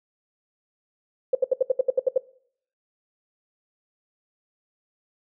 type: tone bursts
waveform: sine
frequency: 519 Hz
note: C5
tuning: 14 cents flat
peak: -15 dBFS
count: 10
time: 1.33-2.179 s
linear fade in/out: 5 ms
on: 21 ms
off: 71 ms
effects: noise-tail reverb RT60 0.6 s tail -21 dB re dry